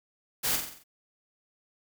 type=noise with echo; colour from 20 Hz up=white; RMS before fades=-28 dBFS; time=0.43-0.57 s; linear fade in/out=20 ms; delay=45 ms; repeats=6; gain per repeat=-5 dB; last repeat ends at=0.84 s; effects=none